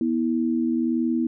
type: tone pair together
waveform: sine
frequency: 243 / 324.4 Hz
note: B3 / E4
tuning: -28 / -28 cents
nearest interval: perfect fourth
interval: 500 cents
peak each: -22 / -24 dBFS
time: 0.01-1.27 s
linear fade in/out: 2 ms
effects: none